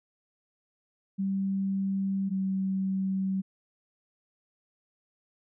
sine tone pair in turn, 194.3 / 191.4 Hz, G3 / G3, -15 / -41 cents, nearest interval unison, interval 26 cents, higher first, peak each -26 dBFS, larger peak neither, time 1.18-2.3 / 2.3-3.42 s, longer neither, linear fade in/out 20 ms, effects none

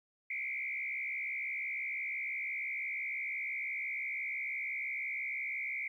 sine tone with frequency modulation, 2217 Hz, C#7, in tune, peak -35 dBFS, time 0.3-5.88 s, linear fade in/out 5 ms, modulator 65.9 Hz, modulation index 2.3, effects 12-bit

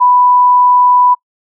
sine tone, 990 Hz, B5, 4 cents sharp, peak -5 dBFS, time 0-1.15 s, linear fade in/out 20 ms, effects noise-tail reverb RT60 0.1 s tail -26 dB re dry

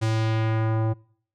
square tone with low-pass filter sweep, 111 Hz, A2, 16 cents sharp, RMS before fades -23 dBFS, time 0.01-0.94 s, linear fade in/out 20 ms, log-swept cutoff 7900 to 760 Hz, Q 1, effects noise-tail reverb RT60 0.6 s tail -25 dB re dry

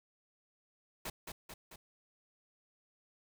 pink noise with echo, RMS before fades -41 dBFS, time 1.05-1.1 s, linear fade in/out 5 ms, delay 220 ms, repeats 3, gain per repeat -4 dB, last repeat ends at 1.76 s, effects none

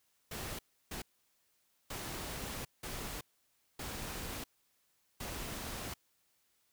pink noise bursts at uneven times, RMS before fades -42 dBFS, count 6, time 0.31-0.59 / 0.91-1.02 / 1.9-2.65 / 2.83-3.21 / 3.79-4.44 / 5.2-5.94 s, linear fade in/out 5 ms, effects white hiss -75 dBFS RMS until 6.72 s

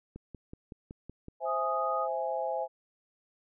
click train, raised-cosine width 3 ms, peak -30 dBFS, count 7, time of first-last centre 0.16-1.284 s, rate 5.34 Hz
sine chord, C augmented, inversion none, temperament equal, 523.3 / 659.3 / 830.6 Hz, C5 / E5 / G#5, 0 / 0 / 0 cents, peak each -34 dBFS, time 1.4-2.68 s, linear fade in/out 50 ms
sine tone, 1244.5 Hz, D#6, in tune, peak -31 dBFS, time 1.45-2.08 s, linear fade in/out 50 ms
effects none

